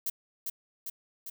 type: noise with echo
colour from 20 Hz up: violet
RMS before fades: -31 dBFS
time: 0.06-0.1 s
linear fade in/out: 5 ms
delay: 400 ms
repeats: 3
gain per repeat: -3 dB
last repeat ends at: 1.3 s
effects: none